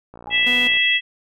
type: click train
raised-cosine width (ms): 1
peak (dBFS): -25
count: 38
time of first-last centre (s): 0.14-0.77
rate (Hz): 58.7
type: tone with exponential decay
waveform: sine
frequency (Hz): 830.6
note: G#5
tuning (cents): 0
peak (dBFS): -28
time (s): 0.27-0.53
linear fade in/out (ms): 0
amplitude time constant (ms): 55
type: harmonic tone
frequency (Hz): 659.3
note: E5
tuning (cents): 0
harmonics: 3 / 4 / 5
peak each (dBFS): -19 / -19 / -19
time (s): 0.3-1.01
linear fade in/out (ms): 50
type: tone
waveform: sawtooth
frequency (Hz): 246.9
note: B3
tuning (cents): 0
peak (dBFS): -23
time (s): 0.46-0.68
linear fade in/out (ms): 10
effects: none